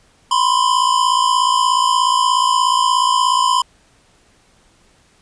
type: tone pair together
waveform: square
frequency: 993 / 1049.8 Hz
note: B5 / C6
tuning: +9 / +5 cents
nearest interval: minor second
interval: 96 cents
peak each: -16 dBFS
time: 0.31-3.62 s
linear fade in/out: 5 ms
effects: pink hiss -54 dBFS RMS until 5.21 s + resampled to 22050 Hz